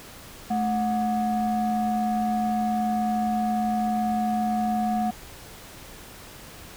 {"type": "tone pair together", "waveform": "sine", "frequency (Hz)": [217, 730], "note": ["A3", "F#5"], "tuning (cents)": [-24, -24], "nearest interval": "octave + major sixth", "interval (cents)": 2100, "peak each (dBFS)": -23, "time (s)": [0.5, 5.11], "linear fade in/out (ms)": 10, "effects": ["tanh soft clip ceiling -18 dBFS", "pink hiss -44 dBFS RMS until 6.76 s"]}